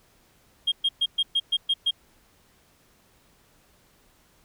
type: tone bursts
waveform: sine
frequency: 3236 Hz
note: G#7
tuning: 46 cents flat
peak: -18 dBFS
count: 8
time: 0.67-1.91 s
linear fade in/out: 10 ms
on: 50 ms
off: 120 ms
effects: tanh soft clip ceiling -16 dBFS + pink hiss -61 dBFS RMS until 4.44 s